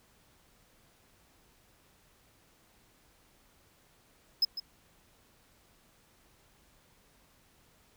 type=tone with echo; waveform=triangle; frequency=5110 Hz; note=D#8; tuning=45 cents sharp; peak=-21 dBFS; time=4.42-4.45 s; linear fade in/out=5 ms; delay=150 ms; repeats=1; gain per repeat=-12 dB; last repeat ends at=4.6 s; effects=pink hiss -65 dBFS RMS until 7.96 s